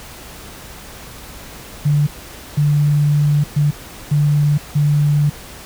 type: tone bursts at uneven times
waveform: sine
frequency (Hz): 146.83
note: D3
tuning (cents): 0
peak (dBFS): -11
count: 5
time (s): 1.85-2.07 / 2.57-3.44 / 3.56-3.71 / 4.11-4.58 / 4.75-5.3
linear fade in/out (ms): 10
effects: added 60 Hz sine -45 dBFS peak until 5.65 s + pink hiss -36 dBFS RMS until 5.65 s